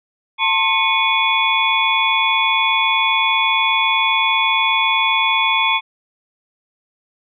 sine tone cluster, 895 / 1063 / 2213 / 2458 / 3405 Hz, A5 / C6 / C#7 / D#7 / G#7, +29 / +27 / -3 / -22 / +42 cents, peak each -20 dBFS, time 0.38-5.81 s, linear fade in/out 50 ms, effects none

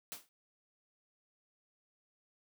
white noise with exponential decay, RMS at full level -40 dBFS, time 0.12-0.29 s, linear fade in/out 0 ms, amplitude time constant 36 ms, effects high-pass 150 Hz 12 dB/octave

